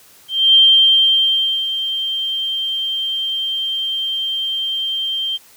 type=tone with ADSR envelope; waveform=sine; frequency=3155 Hz; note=G7; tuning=10 cents sharp; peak=-6 dBFS; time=0.28-5.38 s; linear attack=270 ms; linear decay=1100 ms; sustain=-12 dB; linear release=24 ms; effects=white hiss -47 dBFS RMS until 5.56 s